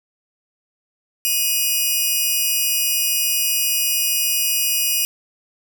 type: tone pair together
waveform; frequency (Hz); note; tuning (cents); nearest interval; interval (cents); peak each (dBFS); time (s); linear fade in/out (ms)
5% pulse; 2497 / 2886; D#7 / F#7; +6 / -44; minor third; 250; -11; 1.25-5.05; 0
effects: none